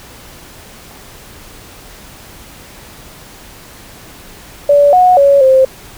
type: tone with pitch steps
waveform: sine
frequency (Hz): 575 / 730 / 560 / 526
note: D5 / F#5 / C#5 / C5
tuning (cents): -37 / -24 / +18 / +9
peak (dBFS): -4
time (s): 4.69-5.65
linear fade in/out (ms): 5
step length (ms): 240
effects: pink hiss -36 dBFS RMS until 5.97 s